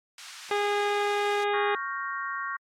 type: high-pass noise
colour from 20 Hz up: white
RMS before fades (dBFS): -39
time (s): 0.18-1.44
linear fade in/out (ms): 2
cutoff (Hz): 1000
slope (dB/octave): 24
type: harmonic tone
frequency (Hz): 410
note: G#4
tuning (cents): -22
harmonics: 1 / 2 / 3 / 4 / 5 / 6 / 7 / 8 / 9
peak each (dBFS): -27 / -29 / -34 / -35 / -37 / -39 / -44 / -45 / -42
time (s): 0.51-1.75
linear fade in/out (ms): 2
type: chord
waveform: sine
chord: G half-diminished seventh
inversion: second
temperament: equal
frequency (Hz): 1108.7 / 1396.9 / 1568 / 1864.7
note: Db6 / F6 / G6 / Bb6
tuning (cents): 0 / 0 / 0 / 0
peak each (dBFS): -33 / -37 / -38 / -36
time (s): 1.53-2.57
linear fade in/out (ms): 10
effects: low-pass 6000 Hz 12 dB/octave + AAC 64 kbps